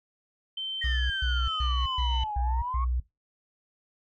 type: tone with pitch glide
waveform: sine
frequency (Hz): 3100 to 3001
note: G7 to F#7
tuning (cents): -20 to +24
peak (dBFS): -30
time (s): 0.57-2.24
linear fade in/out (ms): 5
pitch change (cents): -56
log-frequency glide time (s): 1.35-1.81
type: exponential two-way sweep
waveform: sine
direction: down then up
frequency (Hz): 1901 to 806 to 1122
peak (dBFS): -30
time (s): 0.81-2.85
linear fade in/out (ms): 10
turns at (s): 2.39
type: tone bursts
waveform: sine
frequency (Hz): 61.74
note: B1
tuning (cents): 0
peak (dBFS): -24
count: 6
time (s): 0.84-3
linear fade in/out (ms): 5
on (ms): 260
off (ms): 120
effects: noise-tail reverb RT60 0.2 s tail -19 dB re dry + tanh soft clip ceiling -19 dBFS